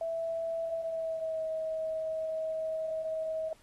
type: tone with pitch glide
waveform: sine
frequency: 659.3 to 637.6 Hz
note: E5 to D#5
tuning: 0 to +42 cents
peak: -31 dBFS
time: 0.01-3.53 s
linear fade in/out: 2 ms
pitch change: -58 cents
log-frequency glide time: 0.73-1.44 s
effects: pink hiss -63 dBFS RMS until 3.62 s + AAC 32 kbps